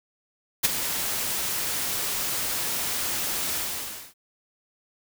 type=noise with ADSR envelope; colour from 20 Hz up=white; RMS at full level=-18 dBFS; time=0.63-4.14 s; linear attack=19 ms; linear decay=22 ms; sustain=-10 dB; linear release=590 ms; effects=none